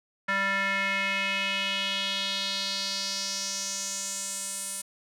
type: tone with band-pass filter sweep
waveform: square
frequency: 196 Hz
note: G3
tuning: in tune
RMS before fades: -30 dBFS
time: 0.28-4.82 s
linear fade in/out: 10 ms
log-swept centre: 1700 to 9500 Hz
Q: 3.2
effects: none